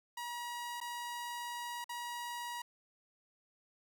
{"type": "tone with dropouts", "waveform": "sawtooth", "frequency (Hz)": 958, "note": "A#5", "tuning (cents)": 47, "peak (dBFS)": -36, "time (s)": [0.17, 2.62], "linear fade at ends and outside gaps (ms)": 5, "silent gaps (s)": [[0.803, 0.812], [1.843, 1.892]], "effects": ["11-bit"]}